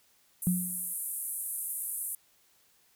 pink band-pass noise, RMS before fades -36 dBFS, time 0.42-2.15 s, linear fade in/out 2 ms, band 9300 to 13000 Hz, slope 48 dB/octave
sine tone with exponential decay, 179.9 Hz, F#3, 48 cents flat, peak -21 dBFS, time 0.47-0.93 s, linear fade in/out 0 ms, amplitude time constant 100 ms
effects white hiss -66 dBFS RMS until 2.95 s

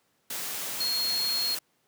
sine tone in noise, 4281 Hz, C8, 39 cents sharp, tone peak -26 dBFS, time 0.8-1.55 s, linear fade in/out 5 ms, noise white, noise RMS -34 dBFS, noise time 0.3-1.59 s, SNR +5 dB, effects pink hiss -70 dBFS RMS until 1.87 s + high-pass 150 Hz 12 dB/octave

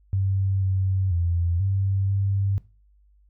sine tone with pitch steps, 96.7 / 95.1 / 85.8 / 97.3 / 98.5 Hz, G2 / F#2 / F2 / G2 / G2, -23 / +48 / -30 / -12 / +9 cents, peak -20 dBFS, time 0.13-2.58 s, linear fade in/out 0 ms, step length 490 ms, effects noise-tail reverb RT60 0.3 s tail -17 dB re dry + added 50 Hz sine -55 dBFS peak until 3.29 s

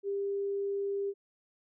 sine tone, 398.6 Hz, G4, 29 cents sharp, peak -30 dBFS, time 0.03-1.14 s, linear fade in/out 50 ms, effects none

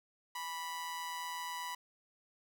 sawtooth tone with amplitude modulation, 985 Hz, B5, 5 cents flat, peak -33 dBFS, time 0.35-1.75 s, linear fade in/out 5 ms, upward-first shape sine, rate 168 Hz, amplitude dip 50%, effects none

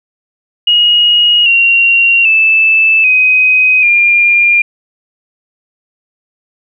sine tone with pitch steps, 2884 / 2755 / 2632 / 2515 / 2403 Hz, F#7 / F7 / E7 / D#7 / D7, -45 / -24 / -3 / +18 / +39 cents, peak -5 dBFS, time 0.67-4.62 s, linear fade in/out 5 ms, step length 790 ms, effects none

